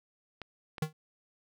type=clicks; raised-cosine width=0.3 ms; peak=-25 dBFS; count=2; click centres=0.417 / 0.782 s
type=tone with exponential decay; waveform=square; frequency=155.5 Hz; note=D#3; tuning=1 cent flat; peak=-26 dBFS; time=0.82-0.93 s; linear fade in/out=5 ms; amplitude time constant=22 ms
effects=none